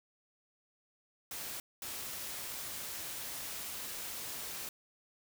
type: noise bursts at uneven times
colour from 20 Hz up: white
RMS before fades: -42 dBFS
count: 2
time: 1.31-1.6 / 1.82-4.69 s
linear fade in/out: 2 ms
effects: none